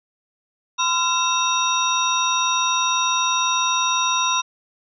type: tone cluster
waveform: sine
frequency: 1022 / 1370 / 2676 / 3736 / 5740 Hz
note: C6 / F6 / E7 / A#7 / F8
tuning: -41 / -34 / +25 / +3 / +47 cents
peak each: -21 / -28 / -27 / -23 / -25 dBFS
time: 0.78-4.42 s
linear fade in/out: 20 ms
effects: none